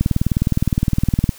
click train, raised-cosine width 5 ms, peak -3 dBFS, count 26, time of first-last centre 0.01-1.292 s, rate 19.5 Hz, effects white hiss -42 dBFS RMS until 1.38 s

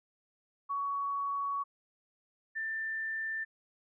sine tone pair in turn, 1122 / 1781.1 Hz, C#6 / A6, +21 / +21 cents, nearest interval minor sixth, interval 800 cents, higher second, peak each -31 / -33 dBFS, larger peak first, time 0.69-1.64 / 2.55-3.45 s, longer first, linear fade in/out 20 ms, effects none

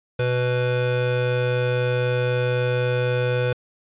square tone pair together, 123.95 / 495.8 Hz, B2 / B4, +7 / +7 cents, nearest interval 2 octaves, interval 2400 cents, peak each -23 dBFS, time 0.19-3.53 s, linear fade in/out 5 ms, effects resampled to 8000 Hz

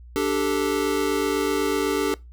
square chord, D suspended fourth, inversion none, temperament equal, 293.7 / 392 / 440 Hz, D4 / G4 / A4, 0 / 0 / 0 cents, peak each -26 dBFS, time 0.16-2.14 s, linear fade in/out 0 ms, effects noise-tail reverb RT60 0.2 s tail -21 dB re dry + added 60 Hz sine -41 dBFS peak until 2.32 s

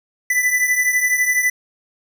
square beating tone pair, 1989 / 2001 Hz, B6 / B6, +12 / +22 cents, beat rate 12 Hz, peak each -17 / -22 dBFS, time 0.3-1.5 s, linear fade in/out 5 ms, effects none

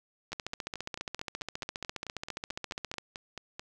two click trains, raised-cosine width 0.2 ms, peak -22 / -18 dBFS, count 16 / 40, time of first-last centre 0.32-3.595 / 0.33-2.983 s, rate 4.58 / 14.7 Hz, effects none

